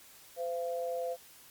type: tone pair together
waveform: sine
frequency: 512 / 682.5 Hz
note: C5 / F5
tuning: -38 / -40 cents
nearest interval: perfect fourth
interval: 498 cents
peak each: -34 / -37 dBFS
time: 0.36-1.17 s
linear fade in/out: 50 ms
effects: white hiss -56 dBFS RMS until 1.5 s + Opus 48 kbps